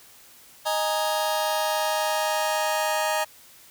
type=chord; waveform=sawtooth; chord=D# suspended fourth; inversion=none; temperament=just; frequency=622.3 / 829.7 / 933.4 Hz; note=D#5 / G#5 / A#5; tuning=0 / -2 / +2 cents; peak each=-22 / -24 / -24 dBFS; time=0.65-3.25 s; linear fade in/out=20 ms; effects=white hiss -51 dBFS RMS until 3.7 s